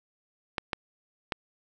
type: clicks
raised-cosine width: 0.3 ms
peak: -12 dBFS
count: 3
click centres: 0.582 / 0.732 / 1.322 s
effects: none